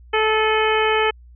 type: harmonic tone with a mistuned harmonic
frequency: 435.5 Hz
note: A4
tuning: 18 cents flat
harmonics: 1 / 2 / 3 / 4 / 5 / 6 / 7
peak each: -19 / -22 / -24 / -25 / -26 / -27 / -27 dBFS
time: 0.13-1.11 s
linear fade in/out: 10 ms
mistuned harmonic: 6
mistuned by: -55 cents
effects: added 60 Hz sine -42 dBFS peak until 1.35 s